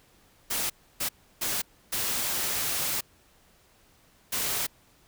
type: noise bursts at uneven times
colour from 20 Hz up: white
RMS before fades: -29 dBFS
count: 5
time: 0.5-0.7 / 1-1.09 / 1.41-1.62 / 1.92-3.01 / 4.32-4.67 s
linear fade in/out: 10 ms
effects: pink hiss -61 dBFS RMS until 5.07 s